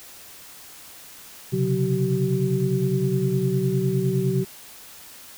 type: tone cluster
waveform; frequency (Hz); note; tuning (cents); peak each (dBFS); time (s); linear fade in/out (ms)
sine; 129.5 / 139.3 / 183.7 / 381.2; C3 / C#3 / F#3 / G4; -17 / +9 / -12 / -48; -25; 1.52-4.45; 20
effects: white hiss -44 dBFS RMS until 5.37 s